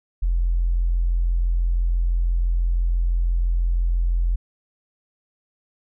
triangle tone with tanh clipping, 43 Hz, F1, 26 cents flat, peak -17 dBFS, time 0.22-4.36 s, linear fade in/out 10 ms, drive 4 dB, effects none

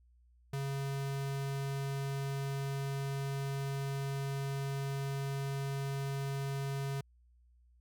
square tone, 137.9 Hz, C#3, 9 cents flat, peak -35 dBFS, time 0.53-7.01 s, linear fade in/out 5 ms, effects added 60 Hz sine -62 dBFS peak until 7.8 s

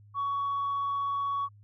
sine tone, 1121 Hz, C#6, 19 cents sharp, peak -26 dBFS, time 0.14-1.49 s, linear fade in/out 50 ms, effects tanh soft clip ceiling -25 dBFS + added 103 Hz sine -52 dBFS peak until 1.63 s

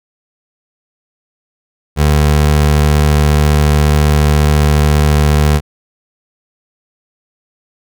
25% pulse tone, 74.5 Hz, D2, 25 cents sharp, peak -4 dBFS, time 1.96-5.61 s, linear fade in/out 50 ms, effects none

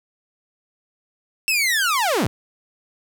sawtooth linear sweep, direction down, 2691 to 73.5 Hz, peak -14 dBFS, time 1.48-2.27 s, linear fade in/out 0 ms, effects none

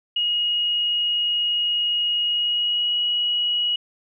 sine tone with pitch glide, 2883 to 2911 Hz, F#7 to F#7, -46 to -29 cents, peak -19 dBFS, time 0.16-3.76 s, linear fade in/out 5 ms, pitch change +17 cents, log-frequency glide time 2.23-2.97 s, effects none

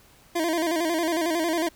25% pulse tone with vibrato, 329.6 Hz, E4, in tune, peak -19 dBFS, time 0.35-1.69 s, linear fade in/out 10 ms, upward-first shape square, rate 11 Hz, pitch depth 76 cents each way, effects pink hiss -55 dBFS RMS until 1.75 s

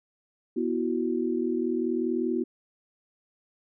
sine chord, B suspended fourth, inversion none, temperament equal with one note detuned, 244.7 / 329.6 / 370 Hz, B3 / E4 / F#4, -16 / 0 / 0 cents, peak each -29 dBFS, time 0.56-2.44 s, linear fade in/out 10 ms, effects none

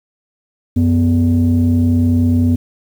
sine tone pair together, 92.5 / 246.9 Hz, F#2 / B3, 0 / 0 cents, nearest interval octave + perfect fourth, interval 1700 cents, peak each -11 dBFS, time 0.76-2.56 s, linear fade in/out 10 ms, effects tanh soft clip ceiling -6 dBFS + 7-bit

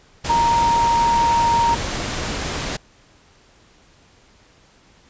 sine tone in noise, 932.3 Hz, A#5, in tune, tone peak -14 dBFS, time 0.29-1.75 s, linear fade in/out 10 ms, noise pink, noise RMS -25 dBFS, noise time 0.24-2.77 s, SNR +8 dB, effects pink hiss -53 dBFS RMS until 5.09 s + resampled to 16000 Hz

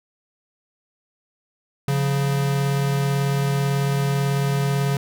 square tone pair together, 139.15 / 177.3 Hz, C#3 / F3, +7 / +26 cents, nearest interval major third, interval 419 cents, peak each -20 / -29 dBFS, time 1.88-4.97 s, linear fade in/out 2 ms, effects none

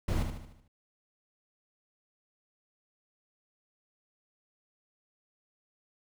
brown noise with echo, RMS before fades -29 dBFS, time 0.08-0.23 s, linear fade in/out 5 ms, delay 75 ms, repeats 6, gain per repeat -6 dB, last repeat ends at 0.68 s, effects none

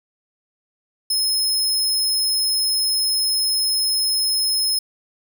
sawtooth tone, 5170 Hz, E8, 34 cents flat, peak -15 dBFS, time 1.1-4.79 s, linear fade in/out 5 ms, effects none

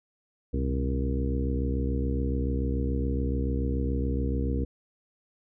harmonic tone with a mistuned harmonic, 67 Hz, C2, 42 cents sharp, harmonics 1 / 2 / 3 / 4 / 5 / 6 / 7, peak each -27 / -34 / -35 / -33 / -39 / -40 / -37 dBFS, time 0.53-4.65 s, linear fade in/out 10 ms, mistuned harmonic 2, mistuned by -110 cents, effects none

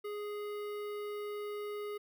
square tone with notch filter, 415.3 Hz, G#4, in tune, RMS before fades -40 dBFS, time 0.04-1.98 s, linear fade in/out 10 ms, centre 6800 Hz, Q 0.53, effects none

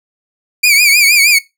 sawtooth tone with vibrato, 2337 Hz, D7, 9 cents flat, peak -3 dBFS, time 0.63-1.39 s, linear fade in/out 10 ms, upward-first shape triangle, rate 6.4 Hz, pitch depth 120 cents each way, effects noise-tail reverb RT60 0.2 s tail -19 dB re dry

